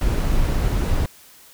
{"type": "noise", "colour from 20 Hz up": "brown", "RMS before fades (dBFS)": -19, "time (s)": [0.01, 1.06], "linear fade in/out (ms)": 2, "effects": ["white hiss -48 dBFS RMS until 1.53 s"]}